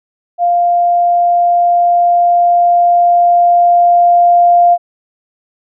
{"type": "tone with level ramp", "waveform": "sine", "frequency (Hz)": 698.5, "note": "F5", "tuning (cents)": 0, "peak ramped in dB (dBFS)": [-8, -4], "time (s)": [0.38, 4.78], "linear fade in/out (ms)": 50, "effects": []}